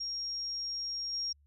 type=tone with level steps; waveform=sine; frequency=5580 Hz; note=F8; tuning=2 cents flat; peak=-34 / -32 dBFS; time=0-1.33 s; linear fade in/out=10 ms; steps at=1.13 s; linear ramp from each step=2 ms; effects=added 72 Hz sine -62 dBFS peak until 1.46 s